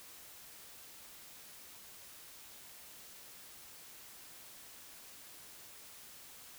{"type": "silence", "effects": ["white hiss -54 dBFS RMS until 6.58 s"]}